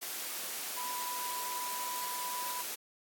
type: tone in noise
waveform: sine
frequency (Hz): 987.8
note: B5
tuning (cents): 0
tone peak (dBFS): -37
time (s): 0.76-2.63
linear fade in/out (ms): 20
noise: white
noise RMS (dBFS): -39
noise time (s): 0.01-2.76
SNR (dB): -1
effects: high-pass 300 Hz 12 dB/octave + AAC 64 kbps